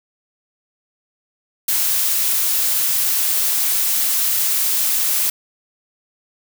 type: noise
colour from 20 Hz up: blue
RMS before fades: -18 dBFS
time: 1.68-5.3 s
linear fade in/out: 5 ms
effects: none